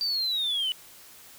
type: linear sweep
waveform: sine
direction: down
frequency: 4685 to 2943 Hz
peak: -23 dBFS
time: 0.01-0.72 s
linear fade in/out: 0 ms
effects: tanh soft clip ceiling -23 dBFS + white hiss -50 dBFS RMS until 1.38 s